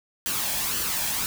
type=noise with flanger; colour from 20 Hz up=white; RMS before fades=-27 dBFS; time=0.26-1.26 s; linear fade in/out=0 ms; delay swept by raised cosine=0.66 to 1.23 ms; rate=1.9 Hz; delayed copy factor=+0.5; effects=none